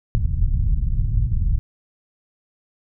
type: low-pass noise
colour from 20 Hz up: pink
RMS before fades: -19 dBFS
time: 0.15-1.59 s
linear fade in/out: 0 ms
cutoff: 120 Hz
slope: 24 dB/octave
effects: none